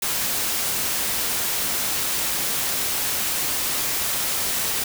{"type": "noise", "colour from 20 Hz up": "white", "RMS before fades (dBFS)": -24, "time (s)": [0.02, 4.84], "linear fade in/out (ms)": 5, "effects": []}